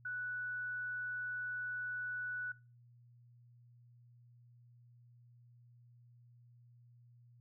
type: tone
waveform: sine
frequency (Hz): 1480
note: F#6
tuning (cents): 0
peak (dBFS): -38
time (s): 0.05-2.52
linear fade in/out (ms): 5
effects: noise-tail reverb RT60 0.3 s tail -20 dB re dry + added 120 Hz sine -60 dBFS peak until 7.4 s